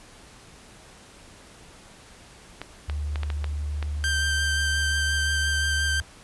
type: clicks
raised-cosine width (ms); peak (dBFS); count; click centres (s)
0.3; -17; 7; 2.616 / 2.898 / 3.158 / 3.233 / 3.302 / 3.443 / 3.827
type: tone with pitch glide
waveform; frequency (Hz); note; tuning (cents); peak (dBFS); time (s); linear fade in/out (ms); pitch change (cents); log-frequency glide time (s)
sine; 73.8 to 74.7; D2 to D2; +9 to +30; -26; 2.88-6.02; 10; +21; 3.36-5.12
type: tone with vibrato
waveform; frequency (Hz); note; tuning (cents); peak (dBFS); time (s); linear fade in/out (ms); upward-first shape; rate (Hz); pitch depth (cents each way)
sawtooth; 1568; G6; 0; -20; 4.04-6; 0; sine; 5.7; 11
effects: pink hiss -49 dBFS RMS until 6.23 s + resampled to 24000 Hz